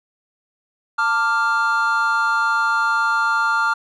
triangle chord, D minor, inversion second, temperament equal with one note detuned, 896.4 / 1174.7 / 1396.9 Hz, A5 / D6 / F6, +32 / 0 / 0 cents, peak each -21 / -21 / -16 dBFS, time 0.98-3.74 s, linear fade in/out 10 ms, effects resampled to 22050 Hz

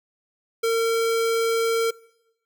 square tone, 456.3 Hz, A#4, 37 cents flat, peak -20 dBFS, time 0.63-1.91 s, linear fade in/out 10 ms, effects noise-tail reverb RT60 0.9 s tail -23 dB re dry

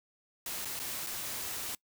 white noise with dropouts, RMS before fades -38 dBFS, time 0.46-1.75 s, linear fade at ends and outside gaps 2 ms, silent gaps 0.649-0.654 / 0.793-0.798 / 1.065-1.069 s, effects noise-tail reverb RT60 0.1 s tail -23 dB re dry

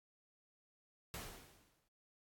pink noise with exponential decay, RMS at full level -44 dBFS, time 1.14-1.88 s, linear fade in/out 0 ms, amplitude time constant 160 ms, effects AAC 64 kbps

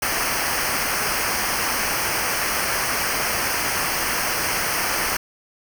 pink noise with comb filter, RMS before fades -23 dBFS, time 0.02-5.17 s, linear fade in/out 5 ms, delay 0.27 ms, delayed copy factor -0.8, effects none

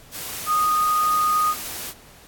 sine tone in noise, 1238 Hz, D#6, 9 cents flat, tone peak -17 dBFS, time 0.46-1.55 s, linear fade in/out 50 ms, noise white, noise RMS -32 dBFS, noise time 0.11-1.94 s, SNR +12 dB, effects pink hiss -48 dBFS RMS until 2.27 s + AAC 64 kbps

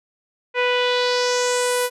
sawtooth tone with low-pass filter sweep, 493.9 Hz, B4, in tune, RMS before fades -20 dBFS, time 0.54-1.9 s, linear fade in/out 50 ms, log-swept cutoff 2300 to 12000 Hz, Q 2.9, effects none

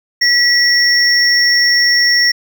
triangle tone pair together, 1942 / 5493 Hz, B6 / F8, -30 / -30 cents, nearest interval octave + tritone, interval 1800 cents, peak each -10 dBFS, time 0.21-2.32 s, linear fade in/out 10 ms, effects none

